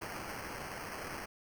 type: noise with sample-and-hold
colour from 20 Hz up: white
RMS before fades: -43 dBFS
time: 0.01-1.26 s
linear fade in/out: 10 ms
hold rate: 3675 Hz
effects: none